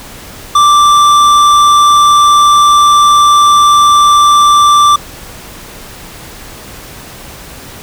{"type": "tone with tanh clipping", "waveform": "sine", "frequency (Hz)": 1174.7, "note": "D6", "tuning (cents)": 0, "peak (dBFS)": -5, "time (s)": [0.55, 4.96], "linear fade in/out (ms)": 5, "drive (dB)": 14, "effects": ["pink hiss -30 dBFS RMS until 7.82 s"]}